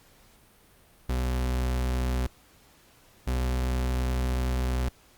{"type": "tone pair in turn", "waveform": "40% pulse", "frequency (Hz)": [62.7, 62.93], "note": ["B1", "B1"], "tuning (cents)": [27, 33], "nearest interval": "unison", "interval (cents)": 6, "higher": "second", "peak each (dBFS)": -24, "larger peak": "neither", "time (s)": [[1.09, 2.27], [3.27, 4.89]], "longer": "second", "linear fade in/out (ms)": 5, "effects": ["pink hiss -58 dBFS RMS until 5.17 s", "Opus 48 kbps"]}